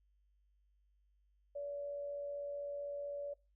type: tone with amplitude modulation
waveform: sine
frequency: 573 Hz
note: D5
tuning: 43 cents flat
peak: -38 dBFS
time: 1.55-3.34 s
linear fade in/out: 10 ms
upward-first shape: sine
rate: 95.7 Hz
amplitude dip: 30%
effects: noise-tail reverb RT60 0.3 s tail -25 dB re dry + added 50 Hz sine -70 dBFS peak until 3.55 s